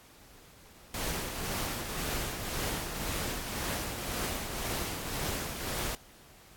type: noise with tremolo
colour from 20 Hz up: pink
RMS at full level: -33 dBFS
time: 0.94-5.95 s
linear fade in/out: 2 ms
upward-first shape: triangle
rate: 1.9 Hz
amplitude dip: 50%
effects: pink hiss -56 dBFS RMS until 6.56 s + AAC 64 kbps